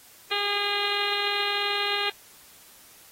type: harmonic tone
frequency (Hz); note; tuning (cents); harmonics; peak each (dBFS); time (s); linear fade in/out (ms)
407.3; G#4; -34; 1 / 2 / 3 / 4 / 5 / 6 / 7 / 8 / 9 / 10; -34 / -34 / -34 / -34 / -34 / -34 / -34 / -34 / -34 / -34; 0.31-2.1; 5
effects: white hiss -52 dBFS RMS until 3.11 s + AAC 48 kbps